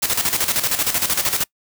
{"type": "noise with tremolo", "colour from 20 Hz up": "white", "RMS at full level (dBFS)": -18, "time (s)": [0.02, 1.44], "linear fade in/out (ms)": 10, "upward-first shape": "square", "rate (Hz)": 13, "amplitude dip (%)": 65, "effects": ["noise-tail reverb RT60 0.1 s tail -25 dB re dry"]}